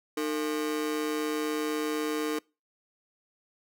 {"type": "ring-modulated tone", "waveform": "45% pulse", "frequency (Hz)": 380, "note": "F#4", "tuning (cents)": 46, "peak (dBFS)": -25, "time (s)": [0.17, 2.39], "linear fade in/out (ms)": 5, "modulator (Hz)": 74, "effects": ["noise-tail reverb RT60 0.3 s tail -26 dB re dry"]}